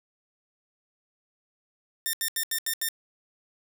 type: tone bursts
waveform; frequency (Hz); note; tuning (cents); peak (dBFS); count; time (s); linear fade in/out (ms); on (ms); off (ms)
5% pulse; 1810; A6; +48; -15; 6; 2.06-2.887; 0; 72; 79
effects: none